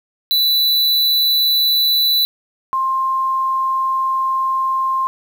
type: tone pair in turn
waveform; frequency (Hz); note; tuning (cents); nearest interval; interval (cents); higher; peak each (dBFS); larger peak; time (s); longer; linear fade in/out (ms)
square / sine; 3973 / 1056.9; B7 / C6; +10 / +17; octave + major seventh; 2293; first; -13 / -15; first; 0.31-2.25 / 2.73-5.07; second; 0
effects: 8-bit